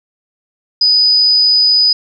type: tone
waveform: sine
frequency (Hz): 4978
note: D#8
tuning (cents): 0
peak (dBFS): -7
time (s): 0.81-1.93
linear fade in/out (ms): 5
effects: none